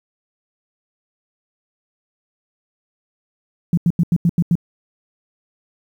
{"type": "tone bursts", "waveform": "sine", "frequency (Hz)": 170.8, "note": "F3", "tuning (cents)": -38, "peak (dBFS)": -11, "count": 7, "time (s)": [3.73, 4.554], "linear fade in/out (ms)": 2, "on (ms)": 44, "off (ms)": 86, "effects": ["8-bit"]}